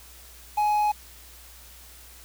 triangle tone with quantisation, 839 Hz, G#5, 17 cents sharp, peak -18 dBFS, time 0.57-0.92 s, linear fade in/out 10 ms, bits 7, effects added 60 Hz sine -50 dBFS peak until 2.24 s + white hiss -49 dBFS RMS until 2.24 s

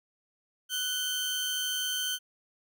sawtooth tone pair together, 1480 / 3114 Hz, F#6 / G7, 0 / -12 cents, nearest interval octave + minor second, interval 1288 cents, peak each -33 / -27 dBFS, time 0.69-2.19 s, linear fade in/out 50 ms, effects none

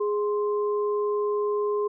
sine tone pair together, 415.3 / 1046.5 Hz, G#4 / C6, 0 / 0 cents, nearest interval octave + major third, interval 1600 cents, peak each -23 / -32 dBFS, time 0-1.88 s, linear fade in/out 10 ms, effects none

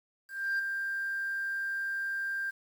sine tone with ADSR envelope, 1588 Hz, G6, 22 cents sharp, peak -24 dBFS, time 0.28-2.51 s, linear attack 310 ms, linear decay 10 ms, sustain -6 dB, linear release 15 ms, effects tanh soft clip ceiling -26 dBFS + 9-bit

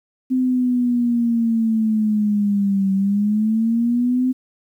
sine linear two-way sweep, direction down then up, 258.4 to 192.3 to 258.4 Hz, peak -15 dBFS, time 0.3-4.33 s, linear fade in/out 20 ms, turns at 2.93 s, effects 9-bit

